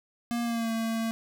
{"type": "tone with pitch glide", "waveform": "square", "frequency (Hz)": [236.3, 226], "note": ["A#3", "A3"], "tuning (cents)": [24, 47], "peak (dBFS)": -28, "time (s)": [0.31, 1.11], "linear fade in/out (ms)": 0, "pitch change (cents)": -77, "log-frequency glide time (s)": [0.43, 0.7], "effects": []}